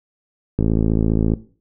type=click train; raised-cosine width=3 ms; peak=-5 dBFS; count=42; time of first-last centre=0.59-1.337 s; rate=54.9 Hz; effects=noise-tail reverb RT60 0.4 s tail -17 dB re dry